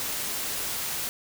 white noise, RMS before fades -31 dBFS, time 0-1.09 s, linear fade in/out 0 ms, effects none

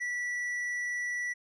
sine tone with tanh clipping, 1954 Hz, B6, 19 cents flat, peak -32 dBFS, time 0-1.34 s, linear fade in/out 20 ms, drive 6 dB, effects none

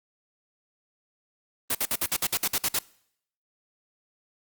white noise bursts, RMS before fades -25 dBFS, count 11, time 1.7-2.79 s, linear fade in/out 5 ms, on 50 ms, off 54 ms, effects noise-tail reverb RT60 0.7 s tail -23 dB re dry + Opus 32 kbps

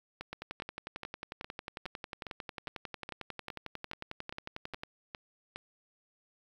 two click trains, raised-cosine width 0.3 ms, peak -23 / -24 dBFS, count 51 / 14, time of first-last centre 0.33-4.835 / 0.21-5.56 s, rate 11.1 / 2.43 Hz, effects 9-bit

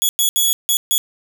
10% pulse tone bursts at uneven times, 3374 Hz, G#7, 27 cents sharp, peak -6 dBFS, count 5, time 0.02-0.09 / 0.19-0.29 / 0.36-0.53 / 0.69-0.77 / 0.91-0.98 s, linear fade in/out 0 ms, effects none

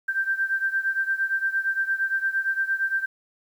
sine beating tone pair, 1568 / 1576.7 Hz, G6 / G6, 0 / +10 cents, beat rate 8.7 Hz, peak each -24 / -27 dBFS, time 0.08-3.06 s, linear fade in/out 10 ms, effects 9-bit

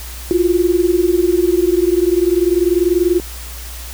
sine tone pair together, 342.1 / 362.4 Hz, F4 / F#4, -36 / -36 cents, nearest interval minor second, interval 100 cents, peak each -14 dBFS, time 0.31-3.2 s, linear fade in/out 0 ms, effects added 60 Hz sine -29 dBFS peak until 3.93 s + white hiss -33 dBFS RMS until 3.93 s

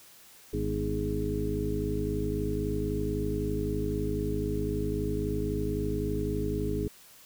harmonic tone with a mistuned harmonic, 51.91 Hz, G#1, in tune, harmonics 1 / 2 / 3 / 4 / 5 / 6 / 8, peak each -34 / -35 / -37 / -39 / -38 / -35 / -33 dBFS, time 0.53-6.88 s, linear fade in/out 5 ms, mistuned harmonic 5, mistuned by -57 cents, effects white hiss -54 dBFS RMS until 7.25 s

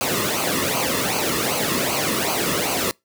pink noise with flanger, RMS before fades -22 dBFS, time 0.01-2.91 s, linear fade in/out 0 ms, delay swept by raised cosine 0.55 to 1.32 ms, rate 2.6 Hz, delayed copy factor -0.7, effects noise-tail reverb RT60 0.2 s tail -25 dB re dry + high-pass 100 Hz 12 dB/octave

